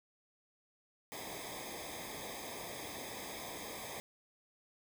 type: noise with comb filter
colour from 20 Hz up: pink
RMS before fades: -45 dBFS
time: 1.12-4 s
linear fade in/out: 0 ms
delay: 0.7 ms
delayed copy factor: -1
effects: none